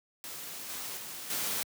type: noise with level steps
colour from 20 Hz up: white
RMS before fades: -42 / -39 / -42 / -33 dBFS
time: 0.24-1.63 s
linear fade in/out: 0 ms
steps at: 0.69 / 0.97 / 1.3 s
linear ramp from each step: 2 ms
effects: high-pass 100 Hz 12 dB/octave